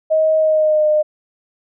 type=tone with pitch glide; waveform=sine; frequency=630 to 608.9 Hz; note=D#5 to D#5; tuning=+21 to -38 cents; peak=-11 dBFS; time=0.1-1.03 s; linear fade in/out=20 ms; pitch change=-59 cents; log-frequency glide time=0.38-0.87 s; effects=none